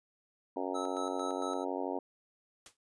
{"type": "harmonic tone", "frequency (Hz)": 92.5, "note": "F#2", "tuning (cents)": 0, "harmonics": [3, 4, 5, 6, 7, 8, 9, 10], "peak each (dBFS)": [-39, -40, -41, -42, -42, -43, -44, -44], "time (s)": [0.56, 1.99], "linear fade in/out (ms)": 5}
{"type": "tone with tremolo", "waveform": "square", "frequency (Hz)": 1301, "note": "E6", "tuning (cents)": -23, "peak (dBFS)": -39, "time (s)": [0.74, 1.65], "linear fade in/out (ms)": 20, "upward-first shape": "square", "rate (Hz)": 4.4, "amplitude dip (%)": 60}
{"type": "noise with exponential decay", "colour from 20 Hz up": "white", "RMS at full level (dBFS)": -46, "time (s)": [2.66, 2.77], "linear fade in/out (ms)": 2, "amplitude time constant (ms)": 22}
{"effects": ["resampled to 22050 Hz"]}